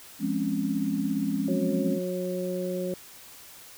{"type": "chord", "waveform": "sine", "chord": "Db major seventh", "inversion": "first", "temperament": "just", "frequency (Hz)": [173.24, 207.9, 259.9, 277.2], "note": ["F3", "Ab3", "C4", "Db4"], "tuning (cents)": [-14, 2, -11, 0], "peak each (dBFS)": [-33, -29, -32, -29], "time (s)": [0.19, 2], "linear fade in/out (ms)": 50}
{"type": "harmonic tone", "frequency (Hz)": 181.9, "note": "F#3", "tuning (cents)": -29, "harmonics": [1, 2, 3], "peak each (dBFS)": [-32, -32, -32], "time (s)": [1.48, 2.94], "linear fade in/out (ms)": 2}
{"effects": ["white hiss -48 dBFS RMS until 3.77 s"]}